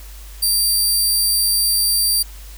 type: tone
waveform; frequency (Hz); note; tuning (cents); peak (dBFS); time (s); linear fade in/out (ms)
15% pulse; 4699; D8; 0; -8; 0.42-2.23; 10
effects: added 50 Hz sine -34 dBFS peak until 2.57 s + white hiss -43 dBFS RMS until 2.57 s